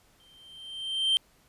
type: tone with exponential growth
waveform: triangle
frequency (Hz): 3136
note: G7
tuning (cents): 0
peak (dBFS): -18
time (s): 0.2-1.17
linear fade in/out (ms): 0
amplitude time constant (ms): 210
effects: pink hiss -63 dBFS RMS until 1.48 s + resampled to 32000 Hz